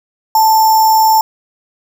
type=tone with sample-and-hold; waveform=sine; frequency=880 Hz; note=A5; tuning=in tune; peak=-6 dBFS; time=0.35-1.21 s; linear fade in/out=2 ms; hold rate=6300 Hz; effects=none